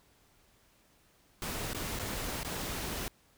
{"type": "noise with dropouts", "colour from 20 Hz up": "pink", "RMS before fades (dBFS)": -37, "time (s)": [1.42, 3.08], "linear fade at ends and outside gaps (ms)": 0, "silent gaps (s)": [[1.733, 1.747], [1.99, 1.996], [2.432, 2.448]], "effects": ["pink hiss -66 dBFS RMS until 3.37 s"]}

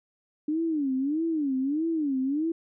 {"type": "tone with vibrato", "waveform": "sine", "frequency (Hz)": 293.7, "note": "D4", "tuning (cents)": 0, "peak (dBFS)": -24, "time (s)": [0.48, 2.52], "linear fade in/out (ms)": 5, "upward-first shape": "sine", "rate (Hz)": 1.6, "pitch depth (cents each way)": 210, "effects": []}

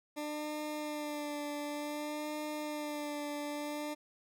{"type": "tone with vibrato", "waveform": "20% pulse", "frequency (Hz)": 297.4, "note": "D4", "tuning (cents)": 22, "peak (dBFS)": -32, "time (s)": [0.16, 3.95], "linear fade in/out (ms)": 20, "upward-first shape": "sine", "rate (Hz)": 0.55, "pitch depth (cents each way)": 28, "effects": []}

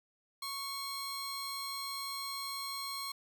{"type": "tone pair together", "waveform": "sawtooth", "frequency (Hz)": [1105, 4174], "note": ["C#6", "C8"], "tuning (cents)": [-6, -5], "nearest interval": "octave + major seventh", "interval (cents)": 2301, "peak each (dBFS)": [-37, -38], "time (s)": [0.42, 3.12], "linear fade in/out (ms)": 5, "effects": []}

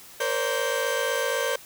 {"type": "tone cluster", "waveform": "35% pulse", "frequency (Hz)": [467.6, 523, 571, 1568], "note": ["A#4", "C5", "D5", "G6"], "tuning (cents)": [5, -1, -49, 0], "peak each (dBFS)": -28, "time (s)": [0.2, 1.56], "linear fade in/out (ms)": 5, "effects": ["white hiss -47 dBFS RMS until 1.65 s"]}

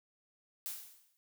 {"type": "noise with exponential decay", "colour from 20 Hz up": "blue", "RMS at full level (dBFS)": -38, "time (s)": [0.66, 1.17], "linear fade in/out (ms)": 0, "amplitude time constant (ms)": 110, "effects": []}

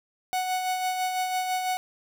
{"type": "tone with tremolo", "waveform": "45% pulse", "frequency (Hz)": 740, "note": "F#5", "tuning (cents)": 0, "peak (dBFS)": -24, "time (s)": [0.33, 1.77], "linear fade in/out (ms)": 0, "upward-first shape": "sine", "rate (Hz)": 6, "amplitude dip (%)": 40, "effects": []}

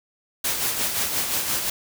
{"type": "noise with tremolo", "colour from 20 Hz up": "white", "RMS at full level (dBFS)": -23, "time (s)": [0.44, 1.7], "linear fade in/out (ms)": 5, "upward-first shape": "sine", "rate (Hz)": 5.7, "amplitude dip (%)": 45, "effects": []}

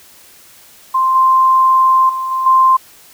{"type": "tone with level steps", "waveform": "sine", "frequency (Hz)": 1046.5, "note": "C6", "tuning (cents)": 0, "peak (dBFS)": [-10, -7, -17, -14, -6], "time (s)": [0.94, 2.77], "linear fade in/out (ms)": 10, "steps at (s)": [1.15, 2.09, 2.31, 2.46], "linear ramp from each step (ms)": 5, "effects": ["white hiss -43 dBFS RMS until 3.13 s"]}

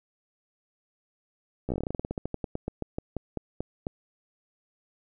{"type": "slowing click train", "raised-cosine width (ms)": 2, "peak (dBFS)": -17, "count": 26, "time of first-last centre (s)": [1.69, 3.869], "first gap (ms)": 14, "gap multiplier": 1.13, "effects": []}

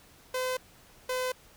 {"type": "tone pair in turn", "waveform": "sawtooth", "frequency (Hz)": [511, 508.7], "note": ["C5", "C5"], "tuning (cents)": [-41, -49], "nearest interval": "unison", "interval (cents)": 8, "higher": "first", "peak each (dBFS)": -25, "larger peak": "neither", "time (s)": [[0.34, 0.57], [1.09, 1.32]], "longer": "neither", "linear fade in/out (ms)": 5, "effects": ["pink hiss -57 dBFS RMS until 1.56 s"]}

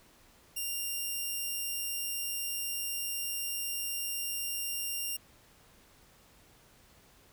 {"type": "tone", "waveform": "5% pulse", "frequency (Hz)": 2792, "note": "F7", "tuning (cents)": -1, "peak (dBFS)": -24, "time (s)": [0.56, 5.17], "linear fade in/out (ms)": 10, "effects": ["pink hiss -61 dBFS RMS until 7.32 s"]}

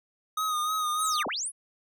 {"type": "tone with vibrato", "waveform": "square", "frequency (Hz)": 1244.5, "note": "D#6", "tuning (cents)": 0, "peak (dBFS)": -27, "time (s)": [0.37, 1.23], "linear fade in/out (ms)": 5, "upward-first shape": "sine", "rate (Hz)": 3.3, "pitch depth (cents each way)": 42}
{"type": "linear two-way sweep", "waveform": "sine", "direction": "down then up", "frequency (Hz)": [11000, 181.4, 11000], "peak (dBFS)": -29, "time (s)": [0.97, 1.52], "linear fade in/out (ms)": 50, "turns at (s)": 1.27}
{"effects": []}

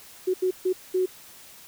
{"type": "tone bursts at uneven times", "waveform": "sine", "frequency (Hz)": 370, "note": "F#4", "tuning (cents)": 0, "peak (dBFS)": -20, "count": 4, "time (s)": [[0.27, 0.34], [0.42, 0.51], [0.65, 0.73], [0.94, 1.06]], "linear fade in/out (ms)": 10, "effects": ["white hiss -48 dBFS RMS until 1.67 s"]}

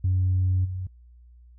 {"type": "tone with level steps", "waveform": "sine", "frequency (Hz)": 92.5, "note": "F#2", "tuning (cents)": 0, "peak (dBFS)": [-18, -28], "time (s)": [0.04, 0.87], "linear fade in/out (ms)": 5, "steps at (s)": 0.64, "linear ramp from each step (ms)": 20, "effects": ["tanh soft clip ceiling -16 dBFS", "added 60 Hz sine -48 dBFS peak until 1.58 s"]}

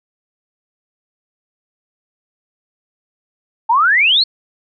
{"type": "exponential sweep", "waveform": "sine", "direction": "up", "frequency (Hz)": [865, 4435], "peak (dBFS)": -9, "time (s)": [3.69, 4.24], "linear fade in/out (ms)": 10, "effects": []}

